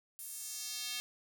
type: tone with high-pass filter sweep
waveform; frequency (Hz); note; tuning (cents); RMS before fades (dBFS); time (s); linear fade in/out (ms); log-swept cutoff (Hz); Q
square; 245.1; B3; -13; -42; 0.19-1; 0; 11000 to 3100; 1.4
effects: none